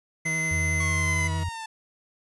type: tone with vibrato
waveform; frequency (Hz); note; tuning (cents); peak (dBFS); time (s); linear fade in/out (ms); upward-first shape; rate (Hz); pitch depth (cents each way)
40% pulse; 160.8; E3; -43; -30; 0.25-1.44; 10; triangle; 11; 24
type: tone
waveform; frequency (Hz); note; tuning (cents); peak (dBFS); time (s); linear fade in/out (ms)
square; 2055; C7; -32; -26; 0.25-1.28; 10
type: tone with pitch glide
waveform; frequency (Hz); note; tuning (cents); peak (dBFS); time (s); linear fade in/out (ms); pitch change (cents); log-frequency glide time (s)
sine; 86 to 88.06; F2 to F2; -26 to +15; -26; 0.51-1.49; 5; +41; 0.78-0.87
type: linear sweep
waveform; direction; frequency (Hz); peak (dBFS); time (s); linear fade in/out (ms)
sawtooth; down; 1108.7 to 880; -30; 0.8-1.66; 5
effects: resampled to 24000 Hz